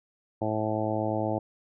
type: harmonic tone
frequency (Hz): 108.3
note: A2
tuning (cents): -27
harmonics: 1 / 2 / 3 / 4 / 5 / 6 / 7 / 8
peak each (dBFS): -33 / -35 / -32 / -38 / -33 / -33 / -35 / -37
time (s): 0.41-1.39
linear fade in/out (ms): 10
effects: none